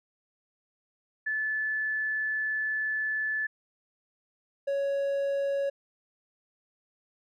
sine / triangle tone pair in turn, 1737 / 556.7 Hz, A6 / C#5, -23 / +7 cents, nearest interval octave + minor sixth, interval 1970 cents, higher first, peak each -27 / -24 dBFS, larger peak second, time 1.26-3.47 / 4.67-5.7 s, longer first, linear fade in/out 10 ms, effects none

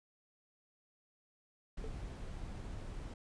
brown noise, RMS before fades -44 dBFS, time 1.77-3.14 s, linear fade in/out 5 ms
triangle tone with exponential decay, 440 Hz, A4, in tune, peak -37 dBFS, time 1.84-1.93 s, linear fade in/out 0 ms, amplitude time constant 18 ms
effects resampled to 22050 Hz

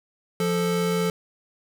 square tone pair together, 174.61 / 439.4 Hz, F3 / A4, 0 / -2 cents, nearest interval octave + major third, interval 1598 cents, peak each -25 dBFS, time 0.4-1.1 s, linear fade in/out 2 ms, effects none

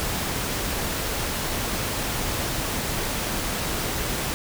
pink noise, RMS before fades -27 dBFS, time 0-4.34 s, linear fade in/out 0 ms, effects none

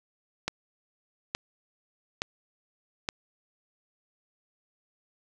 click train, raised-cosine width 0.2 ms, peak -11 dBFS, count 4, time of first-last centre 0.48-3.089 s, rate 1.15 Hz, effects none

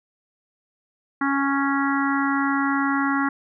harmonic tone, 277.2 Hz, C#4, in tune, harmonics 1 / 3 / 4 / 5 / 6 / 7, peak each -22 / -29 / -27 / -27 / -30 / -31 dBFS, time 1.21-3.29 s, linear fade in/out 5 ms, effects none

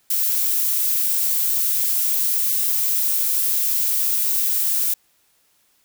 violet noise, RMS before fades -20 dBFS, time 0.1-4.94 s, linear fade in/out 5 ms, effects white hiss -62 dBFS RMS until 5.84 s

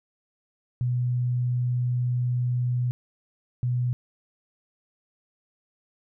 sine tone pair in turn, 123.47 / 123.47 Hz, B2 / B2, 0 / 0 cents, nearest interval unison, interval 0 cents, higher neither, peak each -22 dBFS, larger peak neither, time 0.81-2.91 / 3.63-3.93 s, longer first, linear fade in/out 0 ms, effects none

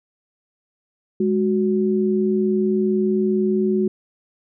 sine tone pair together, 207.7 / 370 Hz, G#3 / F#4, 0 / 0 cents, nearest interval minor seventh, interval 1000 cents, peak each -19 dBFS, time 1.2-3.88 s, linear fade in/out 5 ms, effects none

